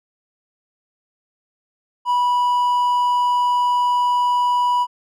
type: tone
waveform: triangle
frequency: 980 Hz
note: B5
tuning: 14 cents flat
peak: -13 dBFS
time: 2.05-4.87 s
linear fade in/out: 50 ms
effects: none